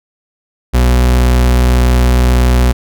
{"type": "tone", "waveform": "40% pulse", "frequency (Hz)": 61.74, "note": "B1", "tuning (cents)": 0, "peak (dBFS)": -6, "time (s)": [0.73, 2.73], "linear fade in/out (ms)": 20, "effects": []}